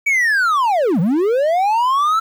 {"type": "linear two-way sweep", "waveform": "triangle", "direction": "down then up", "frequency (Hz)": [2302, 152.7, 1342], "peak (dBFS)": -11, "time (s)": [0.06, 2.2], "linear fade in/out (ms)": 10, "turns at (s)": 1, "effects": ["8-bit"]}